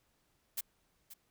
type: noise with echo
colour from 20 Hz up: blue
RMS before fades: -36 dBFS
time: 0.57-0.61 s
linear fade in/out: 10 ms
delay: 530 ms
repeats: 1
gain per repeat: -14 dB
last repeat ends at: 1.14 s
effects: pink hiss -75 dBFS RMS until 1.3 s